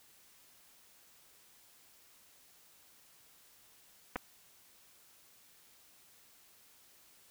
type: clicks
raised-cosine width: 0.5 ms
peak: -21 dBFS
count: 2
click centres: 4.158 / 4.162 s
effects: white hiss -63 dBFS RMS until 7.3 s